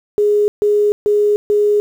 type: tone bursts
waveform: sine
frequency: 415.3 Hz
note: G#4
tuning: in tune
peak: -10 dBFS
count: 4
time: 0.18-1.8 s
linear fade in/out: 0 ms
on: 300 ms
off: 140 ms
effects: 7-bit